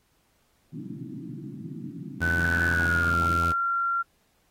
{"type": "band-pass noise", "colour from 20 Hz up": "pink", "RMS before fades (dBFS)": -38, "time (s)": [0.72, 3.39], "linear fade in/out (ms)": 20, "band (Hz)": [120, 340], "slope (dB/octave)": 96}
{"type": "tone", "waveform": "sawtooth", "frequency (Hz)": 84.6, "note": "E2", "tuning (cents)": 45, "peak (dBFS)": -23, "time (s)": [2.2, 3.53], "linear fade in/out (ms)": 20}
{"type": "tone with pitch glide", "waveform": "sine", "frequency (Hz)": [1500, 1375.5], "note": ["F#6", "F6"], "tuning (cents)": [23, -27], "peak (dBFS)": -23, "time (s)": [2.21, 4.03], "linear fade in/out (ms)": 20, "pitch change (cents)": -150, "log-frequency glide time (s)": [2.68, 3.19]}
{"effects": ["pink hiss -68 dBFS RMS until 4.5 s", "AAC 48 kbps"]}